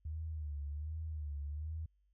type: tone with vibrato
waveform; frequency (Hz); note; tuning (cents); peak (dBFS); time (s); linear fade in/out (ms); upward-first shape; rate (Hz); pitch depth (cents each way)
sine; 75.7; D#2; -47; -38; 0.05-1.86; 5; sine; 1.3; 96
effects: added 50 Hz sine -70 dBFS peak until 2.13 s